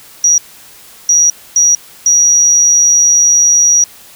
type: tone bursts at uneven times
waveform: sine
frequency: 5770 Hz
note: F#8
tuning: 44 cents flat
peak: -5 dBFS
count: 4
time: 0.24-0.38 / 1.09-1.3 / 1.56-1.75 / 2.06-3.84 s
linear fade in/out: 2 ms
effects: white hiss -38 dBFS RMS until 4.15 s